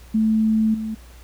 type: tone with level steps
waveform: sine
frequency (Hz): 219.2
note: A3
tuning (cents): -6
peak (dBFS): -15 / -24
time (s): 0.14-0.95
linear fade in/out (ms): 10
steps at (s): 0.74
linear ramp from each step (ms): 5
effects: added 60 Hz sine -42 dBFS peak until 1.23 s + pink hiss -50 dBFS RMS until 1.23 s